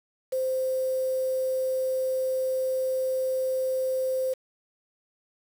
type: tone with quantisation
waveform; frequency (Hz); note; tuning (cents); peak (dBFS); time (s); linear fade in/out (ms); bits
sine; 520; C5; -11; -24; 0.32-4.34; 10; 7
effects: none